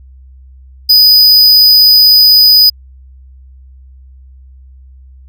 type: tone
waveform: square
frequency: 4978 Hz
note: D#8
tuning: in tune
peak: -3 dBFS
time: 0.89-2.7 s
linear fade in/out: 10 ms
effects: added 65 Hz sine -34 dBFS peak until 5.28 s